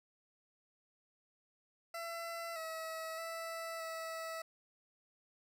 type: tone with pitch steps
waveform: 20% pulse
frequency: 672 / 645 / 659 / 651 Hz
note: E5 / E5 / E5 / E5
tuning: +33 / -38 / -1 / -22 cents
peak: -36 dBFS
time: 1.94-4.42 s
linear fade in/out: 5 ms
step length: 620 ms
effects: none